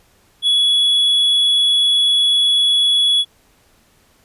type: tone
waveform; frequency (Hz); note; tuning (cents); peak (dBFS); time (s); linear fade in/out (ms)
triangle; 3382; G#7; +31; -10; 0.42-3.25; 50
effects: pink hiss -55 dBFS RMS until 4.24 s + resampled to 32000 Hz